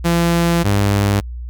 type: tone pair in turn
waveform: sawtooth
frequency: 170 / 101.08 Hz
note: F3 / G#2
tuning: -46 / -46 cents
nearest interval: major sixth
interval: 900 cents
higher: first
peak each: -9 dBFS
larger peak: neither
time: 0.04-0.64 / 0.64-1.21 s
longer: first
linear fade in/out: 20 ms
effects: added 60 Hz sine -25 dBFS peak until 1.49 s